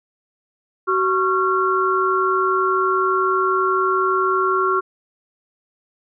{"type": "tone cluster", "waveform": "sine", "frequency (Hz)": [377.1, 1102, 1372], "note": ["F#4", "C#6", "F6"], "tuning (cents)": [33, -11, -31], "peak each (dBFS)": -20, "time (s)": [0.87, 4.81], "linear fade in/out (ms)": 20, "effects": []}